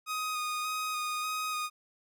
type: tone with vibrato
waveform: sawtooth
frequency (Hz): 1244.5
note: D#6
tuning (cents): 0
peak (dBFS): -28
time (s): 0.06-1.7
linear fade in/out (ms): 50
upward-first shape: square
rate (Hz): 1.7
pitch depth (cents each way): 14
effects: none